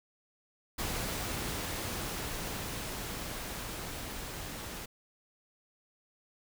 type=noise with level ramp; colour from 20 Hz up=pink; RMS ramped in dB=-35 to -42 dBFS; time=0.78-4.86 s; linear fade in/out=10 ms; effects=none